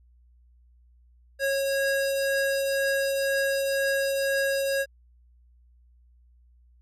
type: tone pair together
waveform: square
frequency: 548 / 1642 Hz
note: C#5 / G#6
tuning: -20 / -20 cents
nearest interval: octave + perfect fifth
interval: 1900 cents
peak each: -25 / -31 dBFS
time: 1.39-4.86 s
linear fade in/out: 50 ms
effects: added 60 Hz sine -55 dBFS peak until 6.81 s + resampled to 32000 Hz